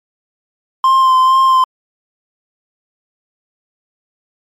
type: tone with vibrato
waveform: triangle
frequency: 1046.5 Hz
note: C6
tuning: in tune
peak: -5 dBFS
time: 0.84-1.64 s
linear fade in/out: 2 ms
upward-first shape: sine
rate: 2.2 Hz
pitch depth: 21 cents each way
effects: MP3 64 kbps